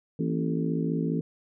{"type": "harmonic tone with a mistuned harmonic", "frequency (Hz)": 54.9, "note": "A1", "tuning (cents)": -3, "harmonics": [3, 4, 5, 6, 7, 8], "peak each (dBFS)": [-28, -32, -31, -36, -38, -36], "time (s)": [0.19, 1.21], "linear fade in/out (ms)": 5, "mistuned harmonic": 4, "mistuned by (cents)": 84, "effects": []}